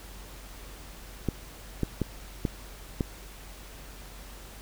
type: clicks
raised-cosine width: 3 ms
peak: -13 dBFS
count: 5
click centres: 1.287 / 1.833 / 2.017 / 2.452 / 3.008 s
effects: added 47 Hz sine -45 dBFS peak until 4.61 s + pink hiss -48 dBFS RMS until 4.61 s